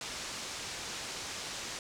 white low-pass noise, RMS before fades -41 dBFS, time 0.01-1.79 s, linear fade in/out 2 ms, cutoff 7200 Hz, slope 24 dB/octave, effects none

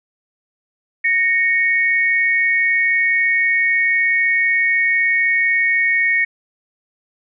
sine tone pair together, 1860.9 / 2217 Hz, A#6 / C#7, -3 / 0 cents, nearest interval minor third, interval 303 cents, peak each -16 dBFS, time 1.04-6.25 s, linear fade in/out 10 ms, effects none

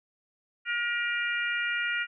harmonic tone with a mistuned harmonic, 476.3 Hz, A#4, 37 cents sharp, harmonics 3 / 4 / 5 / 6, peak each -30 / -32 / -34 / -36 dBFS, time 0.65-2.07 s, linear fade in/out 50 ms, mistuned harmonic 6, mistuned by -22 cents, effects none

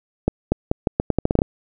accelerating click train, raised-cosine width 2 ms, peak -3 dBFS, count 12, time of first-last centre 0.28-1.419 s, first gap 240 ms, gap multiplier 0.81, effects none

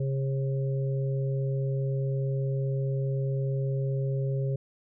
harmonic tone, 135.2 Hz, C#3, 43 cents flat, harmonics 1 / 3 / 4, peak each -26 / -36 / -38 dBFS, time 0-4.56 s, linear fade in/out 5 ms, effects none

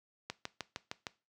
click train, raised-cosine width 0.2 ms, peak -20 dBFS, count 6, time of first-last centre 0.3-1.068 s, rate 6.51 Hz, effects noise-tail reverb RT60 0.3 s tail -19 dB re dry + high-pass 80 Hz 12 dB/octave

